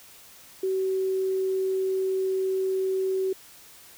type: tone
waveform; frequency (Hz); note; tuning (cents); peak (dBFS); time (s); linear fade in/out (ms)
sine; 379.7; F#4; +45; -23; 0.63-3.33; 5
effects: white hiss -50 dBFS RMS until 3.97 s